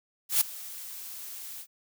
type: noise with ADSR envelope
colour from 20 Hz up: blue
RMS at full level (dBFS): -21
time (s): 0.29-1.67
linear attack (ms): 120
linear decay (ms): 7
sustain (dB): -20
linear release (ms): 70
effects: none